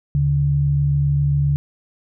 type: tone pair together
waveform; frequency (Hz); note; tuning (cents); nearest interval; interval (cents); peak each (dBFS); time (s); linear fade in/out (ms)
sine; 75.32 / 142.8; D2 / D3; +44 / -48; major seventh; 1108; -23 / -15; 0.15-1.56; 0
effects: none